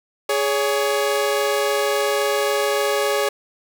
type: tone pair together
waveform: sawtooth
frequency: 415.3 / 561.6 Hz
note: G#4 / C#5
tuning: 0 / +22 cents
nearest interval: perfect fourth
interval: 522 cents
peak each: -17 dBFS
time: 0.29-3.29 s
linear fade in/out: 5 ms
effects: none